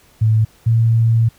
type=tone pair in turn; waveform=sine; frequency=110 / 114.21 Hz; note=A2 / A#2; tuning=0 / -35 cents; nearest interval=minor second; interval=65 cents; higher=second; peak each=-10 dBFS; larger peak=neither; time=0.21-0.45 / 0.66-1.29 s; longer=second; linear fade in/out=10 ms; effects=pink hiss -51 dBFS RMS until 1.38 s